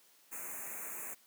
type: band-stop noise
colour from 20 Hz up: white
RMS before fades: -43 dBFS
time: 0.31-1.15 s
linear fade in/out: 20 ms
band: 2600 to 6400 Hz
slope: 96 dB/octave
effects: white hiss -65 dBFS RMS until 1.26 s + high-pass 200 Hz 12 dB/octave